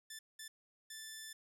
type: tone bursts at uneven times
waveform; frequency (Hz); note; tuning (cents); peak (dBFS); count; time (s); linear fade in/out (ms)
10% pulse; 1759; A6; -1; -38; 3; 0.1-0.19 / 0.39-0.48 / 0.9-1.33; 5
effects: none